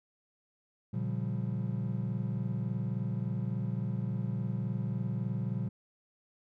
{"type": "chord", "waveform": "triangle", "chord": "G half-diminished seventh", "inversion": "first", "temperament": "just", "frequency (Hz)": [117.6, 141.12, 176.4, 196], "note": ["Bb2", "Db3", "F3", "G3"], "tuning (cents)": [16, 31, 18, 0], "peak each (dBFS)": [-32, -36, -36, -36], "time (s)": [0.93, 5.69], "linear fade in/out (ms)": 10, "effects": []}